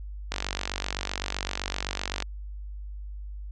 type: click train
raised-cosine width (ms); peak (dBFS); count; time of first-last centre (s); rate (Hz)
0.2; -11; 92; 0.32-2.224; 47.8
effects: added 50 Hz sine -35 dBFS peak until 3.51 s + resampled to 22050 Hz